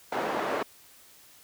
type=band-pass noise; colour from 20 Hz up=white; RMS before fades=-30 dBFS; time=0.12-0.63 s; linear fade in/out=5 ms; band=310 to 940 Hz; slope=12 dB/octave; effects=white hiss -55 dBFS RMS until 1.43 s